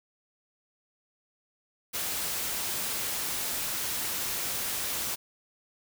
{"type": "noise", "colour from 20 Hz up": "white", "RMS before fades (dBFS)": -32, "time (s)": [1.93, 5.16], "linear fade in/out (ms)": 20, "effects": []}